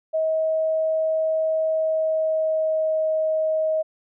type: tone with pitch glide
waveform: sine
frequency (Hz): 636 to 630.5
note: D#5 to D#5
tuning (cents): +38 to +23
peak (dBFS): -19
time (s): 0.13-3.83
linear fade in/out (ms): 20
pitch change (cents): -15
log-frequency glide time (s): 1.7-3.02
effects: none